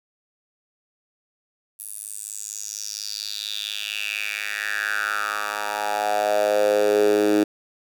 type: tone with high-pass filter sweep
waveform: 10% pulse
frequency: 104.3 Hz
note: G#2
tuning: 8 cents sharp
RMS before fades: -24 dBFS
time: 1.79-7.44 s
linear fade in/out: 10 ms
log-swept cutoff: 11000 to 320 Hz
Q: 5
effects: none